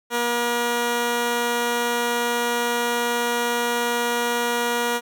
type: tone pair together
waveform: 10% pulse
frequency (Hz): 238.8 / 477.6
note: A#3 / A#4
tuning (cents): +42 / +42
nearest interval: octave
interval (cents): 1200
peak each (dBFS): -17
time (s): 0.1-5.01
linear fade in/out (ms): 50
effects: none